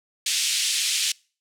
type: band-pass noise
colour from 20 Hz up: pink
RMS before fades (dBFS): -24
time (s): 0.26-1.12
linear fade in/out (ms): 5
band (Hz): 2700 to 9400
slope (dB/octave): 24
effects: noise-tail reverb RT60 0.4 s tail -26 dB re dry